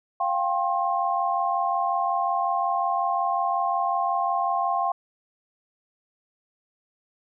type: chord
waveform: sine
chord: F suspended second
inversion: none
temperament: equal with one note detuned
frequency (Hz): 698.5 / 784 / 1067.3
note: F5 / G5 / C6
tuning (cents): 0 / 0 / +34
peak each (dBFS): -26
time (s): 0.2-4.92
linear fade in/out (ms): 5
effects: none